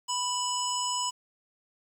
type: harmonic tone with a mistuned harmonic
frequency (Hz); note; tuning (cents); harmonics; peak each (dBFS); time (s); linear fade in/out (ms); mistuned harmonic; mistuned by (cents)
987.8; B5; 0; 1 / 3 / 5 / 7 / 8; -31 / -34 / -37 / -36 / -35; 0.08-1.11; 20; 5; +65
effects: 9-bit